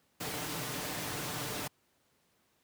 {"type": "noise with comb filter", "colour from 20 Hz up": "pink", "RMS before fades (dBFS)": -37, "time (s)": [0.2, 1.68], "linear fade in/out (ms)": 10, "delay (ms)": 6.7, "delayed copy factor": 0.5, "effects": ["pink hiss -72 dBFS RMS until 2.63 s", "high-pass 100 Hz 12 dB/octave"]}